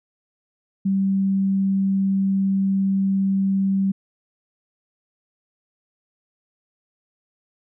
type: tone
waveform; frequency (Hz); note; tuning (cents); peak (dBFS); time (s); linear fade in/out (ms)
sine; 194.1; G3; -17; -17; 0.85-3.92; 10
effects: none